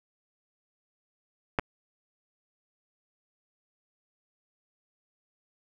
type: clicks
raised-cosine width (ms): 0.5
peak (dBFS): -9 / -17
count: 2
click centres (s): 1.588 / 1.595
effects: none

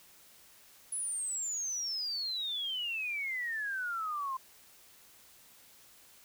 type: exponential sweep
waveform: sine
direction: down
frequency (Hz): 10350 to 1033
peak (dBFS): -33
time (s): 0.92-4.37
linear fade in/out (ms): 5
effects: white hiss -59 dBFS RMS until 6.24 s

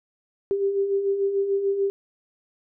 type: beating tone pair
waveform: sine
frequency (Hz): 389.8 / 396.6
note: G4 / G4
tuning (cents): -10 / +20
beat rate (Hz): 6.8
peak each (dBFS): -30 / -21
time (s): 0.51-1.9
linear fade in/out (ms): 0
effects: none

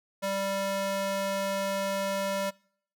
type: tone with high-pass filter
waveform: square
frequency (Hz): 196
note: G3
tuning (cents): 0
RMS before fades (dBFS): -30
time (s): 0.22-2.51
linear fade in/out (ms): 20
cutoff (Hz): 440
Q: 1.7
effects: noise-tail reverb RT60 0.6 s tail -25 dB re dry

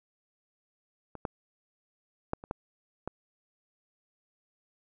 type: clicks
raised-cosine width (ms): 1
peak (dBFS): -28 / -17 / -15 / -30 / -18 / -20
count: 6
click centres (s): 1.153 / 1.252 / 2.334 / 2.439 / 2.511 / 3.076
effects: none

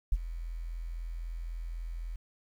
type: tone with ADSR envelope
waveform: sine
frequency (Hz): 41.92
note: E1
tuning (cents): +30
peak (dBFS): -18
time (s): 0.12-2.16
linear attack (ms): 6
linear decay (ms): 40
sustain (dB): -17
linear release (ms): 4
effects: tanh soft clip ceiling -19 dBFS + 10-bit

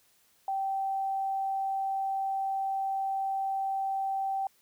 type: tone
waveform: sine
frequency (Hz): 777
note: G5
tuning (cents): -16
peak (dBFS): -28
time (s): 0.48-4.47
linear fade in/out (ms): 2
effects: white hiss -66 dBFS RMS until 4.61 s

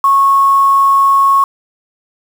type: tone with quantisation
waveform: sine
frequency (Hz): 1099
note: C#6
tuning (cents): -15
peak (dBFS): -6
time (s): 0.04-1.44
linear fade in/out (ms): 2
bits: 5
effects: none

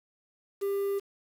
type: tone with quantisation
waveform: triangle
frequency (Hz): 397.8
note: G4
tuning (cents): +25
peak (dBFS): -25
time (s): 0.61-1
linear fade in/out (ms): 20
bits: 8
effects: none

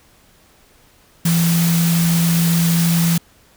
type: tone in noise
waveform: sine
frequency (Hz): 168.3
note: E3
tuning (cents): +36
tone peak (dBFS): -13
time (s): 1.25-3.18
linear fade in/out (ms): 5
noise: white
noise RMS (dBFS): -23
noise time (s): 1.25-3.18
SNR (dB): +7
effects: pink hiss -52 dBFS RMS until 3.56 s

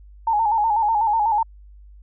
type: tone with vibrato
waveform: sine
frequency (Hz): 870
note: A5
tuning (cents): -20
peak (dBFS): -16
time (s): 0.27-1.43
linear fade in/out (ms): 5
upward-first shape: square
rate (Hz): 8.1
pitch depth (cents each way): 71
effects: added 50 Hz sine -42 dBFS peak until 2.02 s

